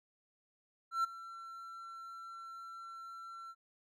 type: tone with ADSR envelope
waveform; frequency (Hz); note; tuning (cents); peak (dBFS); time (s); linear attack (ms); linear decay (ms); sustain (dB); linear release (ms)
triangle; 1351; E6; +42; -26; 0.91-3.55; 130; 12; -18; 49
effects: none